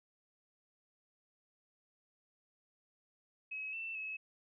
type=tone with pitch steps; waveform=sine; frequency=2560 / 2672 / 2580 Hz; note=D#7 / E7 / E7; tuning=+49 / +23 / -38 cents; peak=-39 dBFS; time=3.51-4.17 s; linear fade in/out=10 ms; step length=220 ms; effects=none